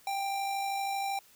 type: tone with amplitude modulation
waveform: square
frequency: 789 Hz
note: G5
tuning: 11 cents sharp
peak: -30 dBFS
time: 0.07-1.19 s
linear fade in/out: 2 ms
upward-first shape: sine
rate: 52.7 Hz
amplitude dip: 30%
effects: white hiss -60 dBFS RMS until 1.35 s